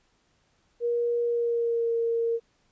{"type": "tone with pitch glide", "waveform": "sine", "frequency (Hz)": [474.7, 462.3], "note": ["A#4", "A#4"], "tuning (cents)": [31, -14], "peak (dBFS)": -23, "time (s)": [0.8, 2.4], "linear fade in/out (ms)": 50, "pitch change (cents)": -45, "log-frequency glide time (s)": [1.22, 1.93], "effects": ["pink hiss -68 dBFS RMS until 2.71 s", "resampled to 16000 Hz"]}